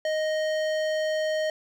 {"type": "tone with hard clipping", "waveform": "sine", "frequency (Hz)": 622.3, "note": "D#5", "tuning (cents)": 0, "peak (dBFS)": -26, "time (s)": [0.05, 1.5], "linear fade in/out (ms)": 2, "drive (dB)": 15, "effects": []}